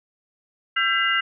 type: tone cluster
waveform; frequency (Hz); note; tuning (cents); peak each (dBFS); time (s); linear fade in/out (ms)
sine; 1350 / 1586 / 2017 / 2827; E6 / G6 / B6 / F7; +41 / +20 / +36 / +20; -24; 0.76-1.21; 10
effects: none